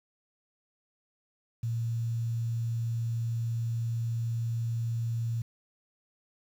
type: tone with quantisation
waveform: sine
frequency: 115.8 Hz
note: A#2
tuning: 11 cents flat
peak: -28 dBFS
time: 1.63-5.42 s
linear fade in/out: 5 ms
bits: 9
effects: none